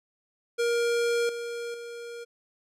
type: tone with level steps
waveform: square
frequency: 471.3 Hz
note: A#4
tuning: 19 cents sharp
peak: -24 / -33 / -38 dBFS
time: 0.58-2.25 s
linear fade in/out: 20 ms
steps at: 1.29 / 1.74 s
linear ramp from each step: 2 ms
effects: low-pass 10000 Hz 12 dB/octave